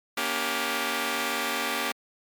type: chord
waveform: 5% pulse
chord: G diminished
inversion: first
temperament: just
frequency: 235.2 / 282.2 / 392 Hz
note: Bb3 / Db4 / G4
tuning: +16 / +31 / 0 cents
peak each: -20 dBFS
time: 0.17-1.92 s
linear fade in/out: 5 ms
effects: MP3 96 kbps